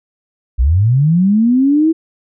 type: linear sweep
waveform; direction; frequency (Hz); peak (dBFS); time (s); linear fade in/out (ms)
sine; up; 54 to 329.6; -8; 0.58-1.93; 20
effects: none